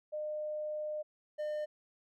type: tone pair in turn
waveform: sine / triangle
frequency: 607 / 604 Hz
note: D#5 / D5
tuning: -43 / +48 cents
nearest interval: unison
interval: 9 cents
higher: first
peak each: -35 / -32 dBFS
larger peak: second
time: 0.12-1.03 / 1.38-1.66 s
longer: first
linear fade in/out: 20 ms
effects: none